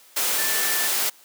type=tone in noise; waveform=sine; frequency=1764 Hz; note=A6; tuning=4 cents sharp; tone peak=-29 dBFS; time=0.38-0.88 s; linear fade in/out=10 ms; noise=white; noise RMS=-23 dBFS; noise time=0.16-1.1 s; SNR=-9 dB; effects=white hiss -52 dBFS RMS until 1.24 s + high-pass 300 Hz 12 dB/octave